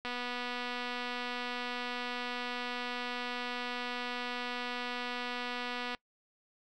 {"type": "click train", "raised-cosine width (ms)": 0.3, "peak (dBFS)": -22, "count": 1446, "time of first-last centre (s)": [0.05, 5.948], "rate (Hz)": 245, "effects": ["noise-tail reverb RT60 0.1 s tail -23 dB re dry"]}